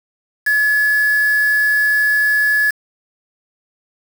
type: tone with quantisation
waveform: sine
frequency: 1707 Hz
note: G#6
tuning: 47 cents sharp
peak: -12 dBFS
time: 0.46-2.71 s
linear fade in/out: 10 ms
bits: 4
effects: none